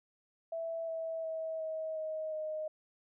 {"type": "tone with pitch steps", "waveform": "sine", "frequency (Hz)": [659.3, 651.4, 643.5, 635.7, 628.1, 620.5], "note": ["E5", "E5", "E5", "D#5", "D#5", "D#5"], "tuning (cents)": [0, -21, -42, 37, 16, -5], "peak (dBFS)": -35, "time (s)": [0.52, 2.68], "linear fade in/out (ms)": 5, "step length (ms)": 360, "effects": []}